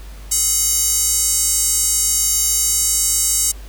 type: tone with high-pass filter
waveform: square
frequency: 426.3 Hz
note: G#4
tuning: 45 cents sharp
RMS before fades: -17 dBFS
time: 0.31-3.52 s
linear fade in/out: 10 ms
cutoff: 7300 Hz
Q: 2.9
effects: added 50 Hz sine -32 dBFS peak until 3.68 s + pink hiss -44 dBFS RMS until 3.68 s